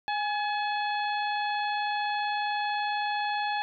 harmonic tone with a mistuned harmonic, 853 Hz, G#5, 46 cents sharp, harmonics 1 / 2 / 3 / 4 / 5, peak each -28 / -34 / -38 / -40 / -42 dBFS, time 0.08-3.62 s, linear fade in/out 0 ms, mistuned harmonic 1, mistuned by -52 cents, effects none

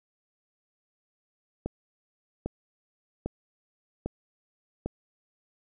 click train, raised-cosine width 2 ms, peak -17 dBFS, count 5, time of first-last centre 1.66-4.86 s, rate 1.25 Hz, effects none

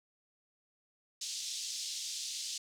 white band-pass noise, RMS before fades -40 dBFS, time 1.21-2.58 s, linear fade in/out 5 ms, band 3500 to 6900 Hz, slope 24 dB/octave, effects none

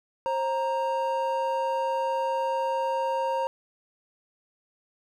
triangle tone pair together, 532.2 / 932.3 Hz, C5 / A#5, +29 / 0 cents, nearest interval minor seventh, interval 971 cents, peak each -26 / -25 dBFS, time 0.26-3.47 s, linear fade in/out 0 ms, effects none

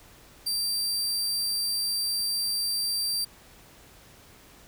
sawtooth tone, 4699 Hz, D8, in tune, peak -23 dBFS, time 0.46-3.25 s, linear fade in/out 10 ms, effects pink hiss -53 dBFS RMS until 4.67 s

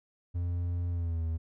triangle tone with pitch glide, 87.31 to 81.46 Hz, F2 to E2, 0 to -20 cents, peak -27 dBFS, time 0.34-1.38 s, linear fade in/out 20 ms, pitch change -120 cents, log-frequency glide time 0.9-1.23 s, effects none

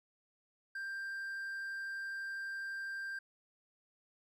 triangle tone, 1583 Hz, G6, 17 cents sharp, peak -37 dBFS, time 0.75-3.19 s, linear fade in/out 5 ms, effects none

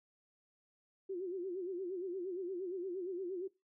sine tone with vibrato, 366.3 Hz, F#4, 17 cents flat, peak -37 dBFS, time 1.09-3.48 s, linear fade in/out 10 ms, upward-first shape sine, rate 8.6 Hz, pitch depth 110 cents each way, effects noise-tail reverb RT60 0.2 s tail -17 dB re dry

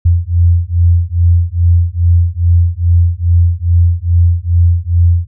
sine beating tone pair, 85 / 87.4 Hz, F2 / F2, -46 / +2 cents, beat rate 2.4 Hz, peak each -10 dBFS, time 0.05-5.27 s, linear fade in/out 10 ms, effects none

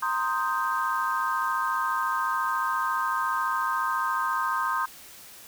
sine chord, C minor seventh, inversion third, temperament equal, 932.3 / 1046.5 / 1244.5 / 1568 Hz, Bb5 / C6 / Eb6 / G6, 0 / 0 / 0 / 0 cents, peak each -32 / -28 / -29 / -31 dBFS, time 0.02-4.86 s, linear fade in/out 10 ms, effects white hiss -47 dBFS RMS until 5.47 s

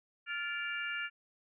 harmonic tone with a mistuned harmonic, 466.2 Hz, A#4, in tune, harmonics 3 / 4 / 5 / 6, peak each -39 / -40 / -41 / -42 dBFS, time 0.26-1.1 s, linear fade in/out 50 ms, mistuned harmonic 4, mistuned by -120 cents, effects none

